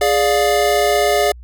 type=chord; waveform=square; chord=D diminished; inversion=second; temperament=equal with one note detuned; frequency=415.3 / 587.3 / 704.1 Hz; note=Ab4 / D5 / F5; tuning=0 / 0 / +14 cents; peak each=-18 dBFS; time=0.01-1.32 s; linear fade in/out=5 ms; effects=added 60 Hz sine -34 dBFS peak until 1.43 s